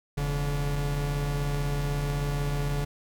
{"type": "tone pair together", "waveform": "45% pulse", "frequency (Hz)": [42.48, 143.5], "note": ["F1", "D3"], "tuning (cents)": [-47, -40], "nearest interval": "octave + major sixth", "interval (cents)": 2107, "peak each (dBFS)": [-30, -28], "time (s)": [0.17, 2.85], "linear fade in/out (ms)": 10, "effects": []}